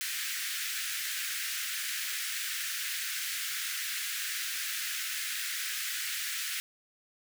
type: high-pass noise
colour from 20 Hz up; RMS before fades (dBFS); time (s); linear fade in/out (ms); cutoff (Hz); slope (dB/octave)
pink; -35; 0.01-6.6; 0; 1500; 48
effects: none